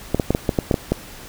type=clicks; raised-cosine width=2 ms; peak=-3 dBFS; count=9; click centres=0.146 / 0.198 / 0.306 / 0.349 / 0.492 / 0.588 / 0.712 / 0.742 / 0.92 s; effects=pink hiss -39 dBFS RMS until 1.28 s